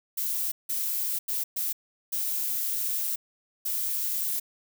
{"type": "noise bursts at uneven times", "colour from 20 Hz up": "violet", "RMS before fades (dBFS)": -29, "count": 6, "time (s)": [[0.17, 0.52], [0.69, 1.19], [1.28, 1.44], [1.56, 1.73], [2.12, 3.16], [3.65, 4.4]], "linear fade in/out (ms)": 10, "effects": []}